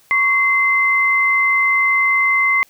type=tone pair together; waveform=sine; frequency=1108.7 / 2069 Hz; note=C#6 / C7; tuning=0 / -20 cents; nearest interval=major seventh; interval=1080 cents; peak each=-19 / -13 dBFS; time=0.11-2.63 s; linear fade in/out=0 ms; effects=white hiss -53 dBFS RMS until 2.69 s